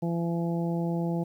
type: harmonic tone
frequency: 169.2 Hz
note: E3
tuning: 45 cents sharp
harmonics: 1 / 2 / 3 / 4 / 5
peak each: -27 / -33 / -37 / -39 / -41 dBFS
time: 0.02-1.24 s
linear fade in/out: 10 ms
effects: 10-bit